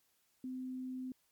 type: tone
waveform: sine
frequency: 256.8 Hz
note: C4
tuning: 32 cents flat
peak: -39 dBFS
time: 0.44-1.12 s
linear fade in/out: 2 ms
effects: white hiss -75 dBFS RMS until 1.31 s + MP3 96 kbps